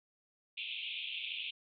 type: band-pass noise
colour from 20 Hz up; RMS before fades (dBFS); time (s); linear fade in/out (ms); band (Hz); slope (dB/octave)
pink; -41; 0.57-1.51; 10; 2400 to 3600; 96
effects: none